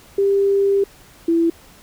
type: tone pair in turn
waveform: sine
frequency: 396.5 / 333.4 Hz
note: G4 / E4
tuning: +20 / +20 cents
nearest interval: minor third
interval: 300 cents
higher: first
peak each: -13 dBFS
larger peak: neither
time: 0.18-0.84 / 1.28-1.5 s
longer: first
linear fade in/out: 5 ms
effects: pink hiss -47 dBFS RMS until 1.82 s